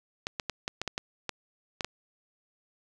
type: clicks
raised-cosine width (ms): 0.2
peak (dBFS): -14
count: 10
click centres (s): 0.269 / 0.398 / 0.497 / 0.679 / 0.816 / 0.877 / 0.979 / 1.293 / 1.808 / 1.846
effects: none